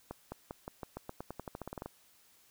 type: accelerating click train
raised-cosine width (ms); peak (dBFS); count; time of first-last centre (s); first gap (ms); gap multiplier
1; -26; 18; 0.11-1.86; 210; 0.9
effects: white hiss -65 dBFS RMS until 2.5 s